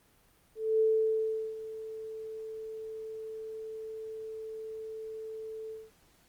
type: tone with ADSR envelope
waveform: sine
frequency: 440 Hz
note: A4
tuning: in tune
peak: -22 dBFS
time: 0.55-5.91 s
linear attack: 250 ms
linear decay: 750 ms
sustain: -16 dB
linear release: 200 ms
effects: pink hiss -65 dBFS RMS until 6.28 s + Opus 32 kbps